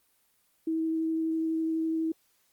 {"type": "tone with vibrato", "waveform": "sine", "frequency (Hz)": 322.4, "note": "E4", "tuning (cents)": -38, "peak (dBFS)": -26, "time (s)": [0.67, 2.12], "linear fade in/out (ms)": 5, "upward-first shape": "triangle", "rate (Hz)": 12, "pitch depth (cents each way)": 10, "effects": ["white hiss -69 dBFS RMS until 2.52 s", "Opus 24 kbps"]}